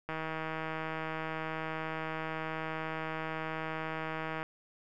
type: click train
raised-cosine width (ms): 0.5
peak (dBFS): -22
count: 691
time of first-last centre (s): 0.09-4.43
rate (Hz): 159
effects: none